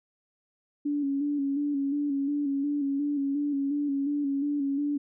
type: tone with vibrato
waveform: sine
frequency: 283.8 Hz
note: C#4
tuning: 41 cents sharp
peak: -25 dBFS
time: 0.85-4.98 s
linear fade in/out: 10 ms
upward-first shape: square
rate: 2.8 Hz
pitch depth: 41 cents each way
effects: none